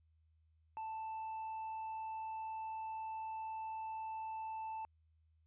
triangle tone, 882 Hz, A5, 4 cents sharp, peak -39 dBFS, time 0.77-4.85 s, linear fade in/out 0 ms, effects added 79 Hz sine -69 dBFS peak until 5.46 s + resampled to 8000 Hz

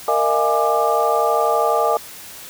sine tone cluster, 463.2 / 612 / 684 / 829 / 1189 Hz, A#4 / D#5 / F5 / G#5 / D6, -11 / -29 / -36 / -3 / +21 cents, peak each -21 dBFS, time 0.08-1.97 s, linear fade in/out 2 ms, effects white hiss -37 dBFS RMS until 2.49 s

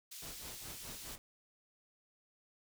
pink high-pass noise, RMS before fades -49 dBFS, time 0.11-1.16 s, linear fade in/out 10 ms, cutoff 3900 Hz, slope 12 dB/octave
pink noise with tremolo, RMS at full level -49 dBFS, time 0.22-1.18 s, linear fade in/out 0 ms, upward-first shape sine, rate 4.8 Hz, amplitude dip 85%
effects none

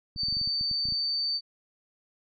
sine tone, 4574 Hz, D8, 47 cents flat, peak -26 dBFS, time 0.16-1.41 s, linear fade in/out 50 ms
clicks, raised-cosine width 5 ms, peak -29 dBFS, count 12, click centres 0.162 / 0.234 / 0.285 / 0.326 / 0.369 / 0.414 / 0.475 / 0.611 / 0.713 / 0.855 / 0.887 / 0.923 s
effects none

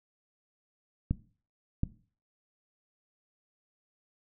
clicks, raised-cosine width 5 ms, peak -15 dBFS, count 2, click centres 1.11 / 1.834 s, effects noise-tail reverb RT60 0.4 s tail -17 dB re dry

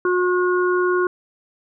harmonic tone, 361.1 Hz, F#4, 42 cents flat, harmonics 1 / 3 / 4, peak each -17 / -24 / -24 dBFS, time 0.05-1.07 s, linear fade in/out 2 ms, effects none

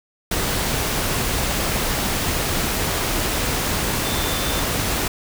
sine tone in noise, 3549 Hz, A7, 14 cents sharp, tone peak -31 dBFS, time 4.05-4.61 s, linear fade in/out 5 ms, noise pink, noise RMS -22 dBFS, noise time 0.31-5.08 s, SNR -12 dB, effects none

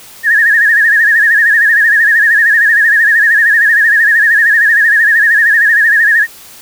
sine tone with vibrato, 1754 Hz, A6, 6 cents flat, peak -5 dBFS, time 0.23-6.27 s, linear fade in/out 50 ms, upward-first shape sine, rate 13 Hz, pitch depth 110 cents each way, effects white hiss -35 dBFS RMS until 6.61 s

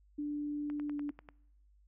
sine tone with pitch glide, 293.7 to 290.5 Hz, D4 to D4, 0 to -19 cents, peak -34 dBFS, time 0.18-1.11 s, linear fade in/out 10 ms, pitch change -19 cents, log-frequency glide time 0.89-0.97 s
click train, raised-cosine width 0.5 ms, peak -34 dBFS, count 7, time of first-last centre 0.7-1.288 s, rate 10.2 Hz
effects noise-tail reverb RT60 0.9 s tail -25 dB re dry + added 50 Hz sine -62 dBFS peak until 1.87 s

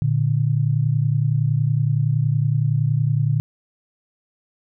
sine tone pair together, 116.05 / 146.8 Hz, A#2 / D3, -7 / 0 cents, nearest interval major third, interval 407 cents, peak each -19 dBFS, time 0.02-3.4 s, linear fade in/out 0 ms, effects none

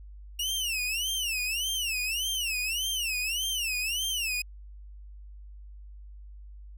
sawtooth tone with vibrato, 2794 Hz, F7, in tune, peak -25 dBFS, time 0.39-4.42 s, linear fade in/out 5 ms, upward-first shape sine, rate 1.7 Hz, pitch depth 220 cents each way, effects added 50 Hz sine -43 dBFS peak until 6.77 s

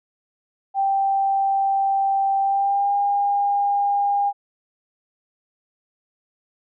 sine tone with pitch glide, 784 to 807.4 Hz, G5 to G#5, 0 to -49 cents, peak -17 dBFS, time 0.74-4.33 s, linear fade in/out 50 ms, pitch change +51 cents, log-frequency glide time 2.41-2.95 s, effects none

